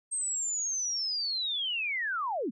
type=linear sweep; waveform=sine; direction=down; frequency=8450 to 185 Hz; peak=-29 dBFS; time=0.11-2.51 s; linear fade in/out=20 ms; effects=none